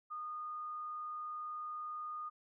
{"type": "tone", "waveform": "sine", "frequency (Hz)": 1227, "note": "D#6", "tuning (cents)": -25, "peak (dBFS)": -40, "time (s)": [0.1, 2.3], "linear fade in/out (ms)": 20, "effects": []}